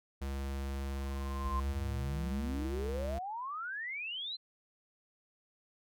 square tone, 68.4 Hz, C#2, 23 cents flat, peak -36 dBFS, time 0.21-3.19 s, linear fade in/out 10 ms
sine tone with exponential growth, 1046.5 Hz, C6, in tune, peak -33 dBFS, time 0.72-1.6 s, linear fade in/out 5 ms, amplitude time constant 190 ms
sine exponential sweep, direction up, 51 to 4169 Hz, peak -37 dBFS, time 1.43-4.37 s, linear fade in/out 20 ms
effects none

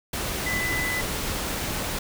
sine tone in noise, 2001 Hz, B6, 22 cents sharp, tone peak -26 dBFS, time 0.46-1.01 s, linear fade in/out 5 ms, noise pink, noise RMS -29 dBFS, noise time 0.13-1.99 s, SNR 0 dB, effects none

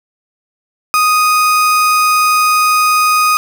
35% pulse tone, 1244.5 Hz, D#6, in tune, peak -7 dBFS, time 0.94-3.37 s, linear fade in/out 0 ms, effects none

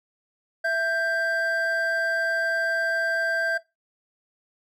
triangle tone pair together, 662.7 / 1578 Hz, E5 / G6, +9 / +11 cents, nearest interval octave + minor third, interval 1502 cents, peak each -24 / -22 dBFS, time 0.64-3.58 s, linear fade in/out 10 ms, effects noise-tail reverb RT60 0.2 s tail -17 dB re dry

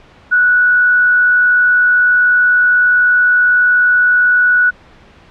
sine tone with frequency modulation, 1472 Hz, F#6, 9 cents flat, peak -7 dBFS, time 0.31-4.71 s, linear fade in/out 20 ms, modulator 78.6 Hz, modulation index 0.25, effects pink hiss -43 dBFS RMS until 5.3 s + low-pass 3000 Hz 12 dB/octave

